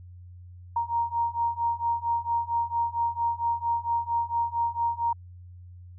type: beating tone pair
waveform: sine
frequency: 932.3 / 936.7 Hz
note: A#5 / A#5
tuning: 0 / +8 cents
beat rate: 4.4 Hz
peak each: -28 / -27 dBFS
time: 0.76-5.13 s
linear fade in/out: 5 ms
effects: added 89 Hz sine -43 dBFS peak until 5.98 s